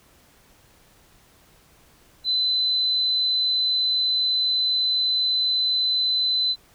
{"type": "tone", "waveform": "sine", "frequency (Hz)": 4028, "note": "B7", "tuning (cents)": 33, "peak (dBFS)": -19, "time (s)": [2.24, 6.56], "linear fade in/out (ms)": 50, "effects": ["pink hiss -56 dBFS RMS until 6.74 s"]}